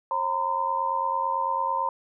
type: tone cluster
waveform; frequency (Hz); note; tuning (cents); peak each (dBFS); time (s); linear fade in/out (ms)
sine; 539 / 927 / 1016; C#5 / A#5 / B5; -49 / -10 / +49; -34 / -26 / -27; 0.11-1.89; 2
effects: none